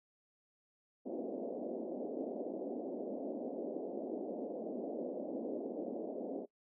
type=band-pass noise; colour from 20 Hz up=pink; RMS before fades=-41 dBFS; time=1.05-6.46 s; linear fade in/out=20 ms; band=230 to 650 Hz; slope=48 dB/octave; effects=noise-tail reverb RT60 0.1 s tail -21 dB re dry